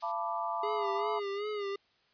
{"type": "noise", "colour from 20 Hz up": "violet", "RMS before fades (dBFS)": -43, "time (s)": [0, 0.12], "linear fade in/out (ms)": 10}
{"type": "chord", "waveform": "sine", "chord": "B half-diminished seventh", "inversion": "second", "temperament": "equal with one note detuned", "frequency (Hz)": [682.9, 880, 987.8, 1174.7], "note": ["F5", "A5", "B5", "D6"], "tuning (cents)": [-39, 0, 0, 0], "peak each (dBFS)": -37, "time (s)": [0.02, 1.2], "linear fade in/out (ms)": 20}
{"type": "tone with vibrato", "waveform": "square", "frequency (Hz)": 410, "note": "G#4", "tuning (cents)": -22, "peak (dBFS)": -34, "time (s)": [0.63, 1.76], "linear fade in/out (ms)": 5, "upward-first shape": "sine", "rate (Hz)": 2.6, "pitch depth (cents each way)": 64}
{"effects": ["white hiss -69 dBFS RMS until 2.13 s", "resampled to 11025 Hz"]}